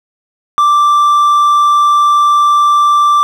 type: tone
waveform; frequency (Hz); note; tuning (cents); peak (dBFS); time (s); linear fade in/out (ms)
triangle; 1174.7; D6; 0; -4; 0.58-3.23; 0
effects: none